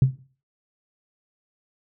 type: tone with exponential decay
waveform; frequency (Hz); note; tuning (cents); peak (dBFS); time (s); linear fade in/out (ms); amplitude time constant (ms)
sine; 132.2; C3; +18; -8; 0.02-0.19; 2; 36
effects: noise-tail reverb RT60 0.4 s tail -17 dB re dry + tanh soft clip ceiling -8 dBFS